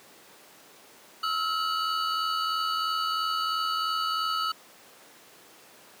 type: tone cluster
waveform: triangle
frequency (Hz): 1293 / 1376 / 2940 / 4495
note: E6 / F6 / F#7 / C#8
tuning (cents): -34 / -26 / -12 / +23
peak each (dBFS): -26 / -33 / -33 / -33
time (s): 1.23-4.52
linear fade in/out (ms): 5
effects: pink hiss -52 dBFS RMS until 6 s + high-pass 300 Hz 12 dB/octave